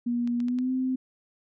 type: tone with pitch glide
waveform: sine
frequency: 239.7 to 258.4 Hz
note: A#3 to C4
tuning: +48 to -21 cents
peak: -24 dBFS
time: 0.06-0.96 s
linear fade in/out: 10 ms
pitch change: +131 cents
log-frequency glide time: 0.39-0.71 s
type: clicks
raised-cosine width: 0.2 ms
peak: -29 dBFS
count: 4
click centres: 0.275 / 0.403 / 0.484 / 0.587 s
effects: none